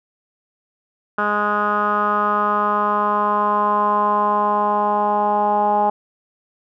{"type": "tone with low-pass filter sweep", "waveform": "10% pulse", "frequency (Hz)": 207.7, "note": "G#3", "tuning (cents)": 0, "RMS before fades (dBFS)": -18, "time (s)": [1.18, 5.9], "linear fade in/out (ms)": 5, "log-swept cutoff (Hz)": [1400, 850], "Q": 5.6, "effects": []}